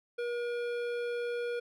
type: tone with hard clipping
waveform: sine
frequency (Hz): 478.7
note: A#4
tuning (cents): +46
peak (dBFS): -34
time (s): 0.18-1.6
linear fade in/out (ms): 10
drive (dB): 13
effects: none